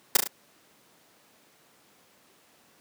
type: noise with echo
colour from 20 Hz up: white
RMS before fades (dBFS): -17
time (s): 0.15-0.17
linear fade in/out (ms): 5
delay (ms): 35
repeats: 3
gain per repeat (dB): -5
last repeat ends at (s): 0.275
effects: pink hiss -60 dBFS RMS until 2.8 s + high-pass 200 Hz 12 dB/octave